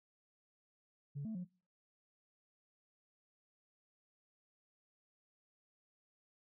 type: tone with pitch steps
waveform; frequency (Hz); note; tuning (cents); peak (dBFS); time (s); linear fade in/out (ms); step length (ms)
sine; 142.2 / 220.4 / 179.7; C#3 / A3 / F3; +45 / +3 / +50; -38; 1.15-1.45; 20; 100
effects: noise-tail reverb RT60 0.4 s tail -25 dB re dry + tanh soft clip ceiling -37 dBFS